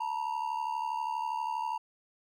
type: ring-modulated tone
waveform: triangle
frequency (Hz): 926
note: A#5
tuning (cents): -12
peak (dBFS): -26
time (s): 0-1.78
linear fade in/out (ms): 10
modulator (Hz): 36.2
effects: none